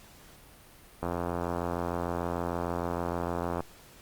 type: click train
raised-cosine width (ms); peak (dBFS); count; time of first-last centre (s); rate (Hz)
1; -17; 224; 1.03-3.605; 86.6
effects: pink hiss -54 dBFS RMS until 4.01 s + Opus 48 kbps